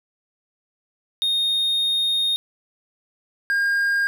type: tone pair in turn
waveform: triangle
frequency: 3699 / 1614.7 Hz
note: A#7 / G#6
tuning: -14 / -49 cents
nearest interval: octave + major second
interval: 1435 cents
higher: first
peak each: -17 / -16 dBFS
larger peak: second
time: 1.22-2.36 / 3.5-4.07 s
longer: first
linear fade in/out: 0 ms
effects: none